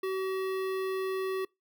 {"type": "tone with notch filter", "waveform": "square", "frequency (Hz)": 380, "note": "F#4", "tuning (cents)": 46, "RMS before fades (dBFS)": -32, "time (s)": [0.03, 1.45], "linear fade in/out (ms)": 5, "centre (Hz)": 7100, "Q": 0.58, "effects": ["noise-tail reverb RT60 0.2 s tail -25 dB re dry"]}